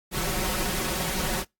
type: noise with comb filter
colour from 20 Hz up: pink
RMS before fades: -28 dBFS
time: 0.11-1.45 s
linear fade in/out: 50 ms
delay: 5.4 ms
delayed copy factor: +0.75
effects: noise-tail reverb RT60 0.2 s tail -26 dB re dry + AAC 64 kbps